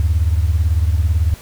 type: beating tone pair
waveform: sine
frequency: 76.1 / 94.1 Hz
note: D#2 / F#2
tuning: -38 / +30 cents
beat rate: 18 Hz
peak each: -13 / -17 dBFS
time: 0-1.34 s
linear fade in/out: 0 ms
effects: tanh soft clip ceiling -6 dBFS + pink hiss -40 dBFS RMS until 1.41 s